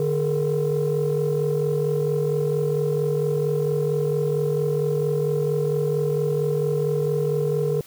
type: tone cluster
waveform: sine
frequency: 149.5 / 421.7 / 466.1 Hz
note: D3 / G#4 / A#4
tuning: +31 / +26 / 0 cents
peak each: -23 dBFS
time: 0-7.81 s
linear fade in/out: 2 ms
effects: tanh soft clip ceiling -14 dBFS + white hiss -48 dBFS RMS until 7.86 s